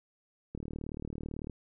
click train, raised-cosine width 3 ms, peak -26 dBFS, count 37, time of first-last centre 0.55-1.497 s, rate 38 Hz, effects none

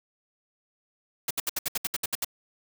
white noise bursts, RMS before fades -28 dBFS, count 11, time 1.28-2.247 s, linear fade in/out 5 ms, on 27 ms, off 67 ms, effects none

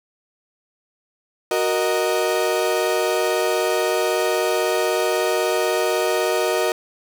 35% pulse chord, D# minor, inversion first, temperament equal, 370 / 466.2 / 622.3 Hz, F#4 / A#4 / D#5, 0 / 0 / 0 cents, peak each -21 dBFS, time 1.51-6.72 s, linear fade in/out 2 ms, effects none

